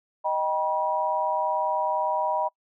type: chord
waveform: sine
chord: Eb augmented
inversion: none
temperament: equal with one note detuned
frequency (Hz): 622.3 / 784 / 966.3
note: Eb5 / G5 / B5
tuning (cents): 0 / 0 / -38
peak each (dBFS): -28 / -29 / -25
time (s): 0.24-2.49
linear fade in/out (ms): 20
effects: noise-tail reverb RT60 0.1 s tail -26 dB re dry